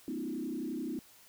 sine tone with frequency modulation, 282.2 Hz, C#4, 31 cents sharp, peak -34 dBFS, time 0.08-0.99 s, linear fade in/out 0 ms, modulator 31.5 Hz, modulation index 1.9, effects white hiss -59 dBFS RMS until 1.28 s

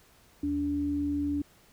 sine tone pair together, 78.7 / 288.8 Hz, D#2 / D4, +20 / -29 cents, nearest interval octave + major seventh, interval 2251 cents, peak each -37 / -27 dBFS, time 0.43-1.42 s, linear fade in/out 5 ms, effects pink hiss -60 dBFS RMS until 1.72 s

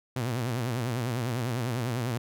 sawtooth tone with vibrato, 120.8 Hz, B2, 38 cents flat, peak -24 dBFS, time 0.16-2.18 s, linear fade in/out 5 ms, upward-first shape triangle, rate 10 Hz, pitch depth 170 cents each way, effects none

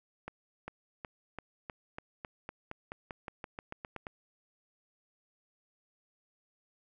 accelerating click train, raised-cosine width 0.5 ms, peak -25 dBFS, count 18, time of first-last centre 0.28-4.068 s, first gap 400 ms, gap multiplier 0.92, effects none

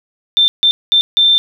sine tone bursts at uneven times, 3571 Hz, A7, 25 cents sharp, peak -7 dBFS, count 4, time 0.37-0.48 / 0.63-0.71 / 0.92-1.01 / 1.17-1.38 s, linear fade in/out 0 ms, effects 8-bit

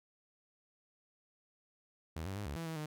sawtooth tone with pitch steps, 80.2 / 96.5 / 102.6 / 71.8 / 165.4 / 161.5 / 152.4 Hz, E2 / G2 / G#2 / D2 / E3 / E3 / D#3, -47 / -27 / -21 / -39 / +6 / -35 / -36 cents, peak -35 dBFS, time 2.16-2.86 s, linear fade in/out 5 ms, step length 100 ms, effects none

